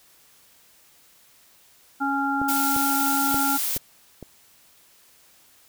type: harmonic tone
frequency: 277.2 Hz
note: C#4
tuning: in tune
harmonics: 1 / 3 / 5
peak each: -26 / -26 / -26 dBFS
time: 2-3.58 s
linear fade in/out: 20 ms
type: clicks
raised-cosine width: 2 ms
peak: -19 / -19 / -16 / -19 / -24 dBFS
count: 5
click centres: 2.416 / 2.764 / 3.344 / 3.765 / 4.227 s
type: noise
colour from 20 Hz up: blue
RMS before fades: -26 dBFS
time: 2.48-3.78 s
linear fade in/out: 10 ms
effects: white hiss -56 dBFS RMS until 5.68 s